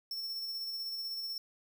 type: tone with tremolo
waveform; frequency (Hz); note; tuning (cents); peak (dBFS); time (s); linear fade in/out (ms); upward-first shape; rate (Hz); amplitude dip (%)
square; 5400; E8; +41; -36; 0.11-1.38; 2; square; 16; 25
effects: none